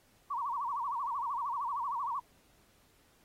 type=tone with vibrato; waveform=sine; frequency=1032 Hz; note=C6; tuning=24 cents flat; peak=-32 dBFS; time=0.3-2.2 s; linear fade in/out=10 ms; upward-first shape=sine; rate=13 Hz; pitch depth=200 cents each way; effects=pink hiss -67 dBFS RMS until 3.24 s + AAC 48 kbps